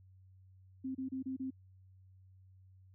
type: tone bursts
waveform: sine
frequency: 262.6 Hz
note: C4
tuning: 6 cents sharp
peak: -36 dBFS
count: 5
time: 0.84-1.506 s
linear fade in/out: 10 ms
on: 110 ms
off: 29 ms
effects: added 94 Hz sine -58 dBFS peak until 2.94 s